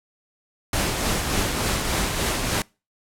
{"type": "noise with tremolo", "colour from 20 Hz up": "pink", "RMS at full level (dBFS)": -22, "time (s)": [0.73, 2.62], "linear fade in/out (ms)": 2, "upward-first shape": "triangle", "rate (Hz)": 3.4, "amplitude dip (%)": 40, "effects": ["noise-tail reverb RT60 0.3 s tail -25 dB re dry", "low-pass 12000 Hz 12 dB/octave"]}